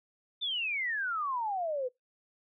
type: exponential sweep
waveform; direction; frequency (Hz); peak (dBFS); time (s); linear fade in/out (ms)
sine; down; 3620 to 486.2; -30; 0.41-1.89; 20
effects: noise-tail reverb RT60 0.2 s tail -25 dB re dry